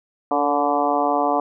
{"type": "harmonic tone with a mistuned harmonic", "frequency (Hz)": 144.5, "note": "D3", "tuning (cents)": -28, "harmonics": [2, 3, 4, 5, 6, 7, 8], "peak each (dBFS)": [-25, -27, -25, -21, -25, -26, -27], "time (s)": [0.31, 1.4], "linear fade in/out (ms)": 2, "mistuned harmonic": 3, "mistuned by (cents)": 47, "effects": []}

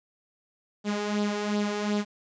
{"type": "tone with flanger", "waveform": "sawtooth", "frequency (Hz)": 207.4, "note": "G#3", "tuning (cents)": -2, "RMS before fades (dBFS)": -28, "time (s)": [0.84, 2.05], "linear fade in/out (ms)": 50, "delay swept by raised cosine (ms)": [0.22, 2.32], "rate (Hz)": 2.7, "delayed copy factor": 0.55, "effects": ["resampled to 16000 Hz", "9-bit"]}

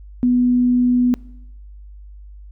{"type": "tone", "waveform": "sine", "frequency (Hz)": 246.9, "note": "B3", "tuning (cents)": 0, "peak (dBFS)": -12, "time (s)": [0.23, 1.14], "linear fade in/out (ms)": 0, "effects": ["noise-tail reverb RT60 0.9 s tail -24 dB re dry", "added 50 Hz sine -36 dBFS peak until 2.51 s"]}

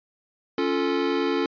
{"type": "chord", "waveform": "square", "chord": "Db augmented", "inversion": "none", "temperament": "equal with one note detuned", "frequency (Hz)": [278.3, 349.2, 440], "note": ["Db4", "F4", "A4"], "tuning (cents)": [7, 0, 0], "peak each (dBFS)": -27, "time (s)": [0.58, 1.46], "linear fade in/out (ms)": 2, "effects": ["resampled to 11025 Hz"]}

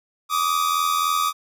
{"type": "tone pair together", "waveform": "45% pulse", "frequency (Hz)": [1161, 1244.5], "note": ["D6", "D#6"], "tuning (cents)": [-20, 0], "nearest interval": "minor second", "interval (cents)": 120, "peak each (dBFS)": -22, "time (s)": [0.29, 1.33], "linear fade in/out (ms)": 50, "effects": []}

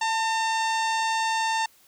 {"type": "harmonic tone with a mistuned harmonic", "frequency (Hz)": 905, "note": "A5", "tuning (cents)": 48, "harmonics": [1, 2, 3, 4, 5, 6, 7, 8, 9], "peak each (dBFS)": [-24, -30, -34, -36, -38, -40, -41, -42, -43], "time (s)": [0.01, 1.66], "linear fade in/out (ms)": 5, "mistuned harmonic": 1, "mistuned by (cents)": -27, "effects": ["white hiss -58 dBFS RMS until 1.87 s"]}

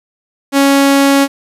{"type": "tone", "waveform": "sawtooth", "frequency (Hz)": 277.2, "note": "C#4", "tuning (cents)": 0, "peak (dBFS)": -3, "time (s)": [0.52, 1.28], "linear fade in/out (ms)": 50, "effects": ["resampled to 32000 Hz", "7-bit"]}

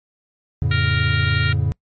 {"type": "chord", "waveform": "triangle", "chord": "F augmented", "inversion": "none", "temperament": "equal with one note detuned", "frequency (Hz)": [87.31, 110, 140.69], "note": ["F2", "A2", "C#3"], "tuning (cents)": [0, 0, 26], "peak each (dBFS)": -19, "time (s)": [0.62, 1.72], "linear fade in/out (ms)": 0}
{"type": "harmonic tone", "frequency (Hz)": 466.2, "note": "A#4", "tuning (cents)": 0, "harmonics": [3, 4, 5, 6, 7, 8, 9], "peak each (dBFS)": [-25, -27, -29, -31, -32, -33, -34], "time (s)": [0.71, 1.53], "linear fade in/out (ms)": 5}
{"effects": ["noise-tail reverb RT60 0.1 s tail -24 dB re dry", "MP3 32 kbps"]}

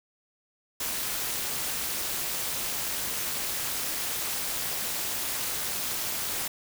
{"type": "noise with amplitude modulation", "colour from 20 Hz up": "white", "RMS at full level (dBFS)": -28, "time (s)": [0.8, 6.48], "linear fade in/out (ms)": 5, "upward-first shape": "sine", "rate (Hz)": 295, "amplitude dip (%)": 70, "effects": []}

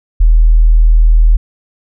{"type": "tone", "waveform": "sine", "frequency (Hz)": 40.02, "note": "D#1", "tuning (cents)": 50, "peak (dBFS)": -3, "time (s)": [0.2, 1.37], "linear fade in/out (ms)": 10, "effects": []}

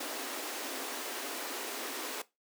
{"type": "high-pass noise", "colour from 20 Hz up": "pink", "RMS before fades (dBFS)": -39, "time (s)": [0, 2.22], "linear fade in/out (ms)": 5, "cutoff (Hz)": 250, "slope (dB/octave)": 96, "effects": ["noise-tail reverb RT60 0.2 s tail -18 dB re dry"]}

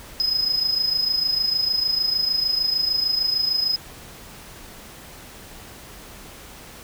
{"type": "tone with amplitude modulation", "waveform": "triangle", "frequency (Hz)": 5060, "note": "D#8", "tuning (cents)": 28, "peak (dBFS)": -14, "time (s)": [0.2, 3.76], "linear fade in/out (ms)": 0, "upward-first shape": "sine", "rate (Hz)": 26.6, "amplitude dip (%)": 70, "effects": ["tanh soft clip ceiling -13 dBFS", "pink hiss -42 dBFS RMS until 6.83 s"]}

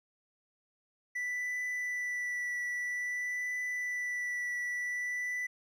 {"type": "tone with vibrato", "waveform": "triangle", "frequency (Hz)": 1972, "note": "B6", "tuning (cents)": -3, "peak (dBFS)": -31, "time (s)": [1.15, 5.47], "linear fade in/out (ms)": 10, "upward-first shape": "triangle", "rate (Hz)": 0.51, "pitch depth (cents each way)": 16, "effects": []}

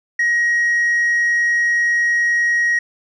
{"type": "tone with tanh clipping", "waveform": "triangle", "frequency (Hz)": 1891, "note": "A#6", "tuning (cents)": 24, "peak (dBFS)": -14, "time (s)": [0.19, 2.79], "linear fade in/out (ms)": 5, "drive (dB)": 6, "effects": []}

